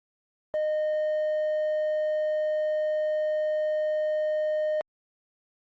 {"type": "tone with quantisation", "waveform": "triangle", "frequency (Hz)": 614, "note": "D#5", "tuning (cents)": -23, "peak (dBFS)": -22, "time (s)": [0.54, 4.81], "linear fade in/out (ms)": 0, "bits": 8, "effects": ["low-pass 3000 Hz 12 dB/octave", "Opus 32 kbps"]}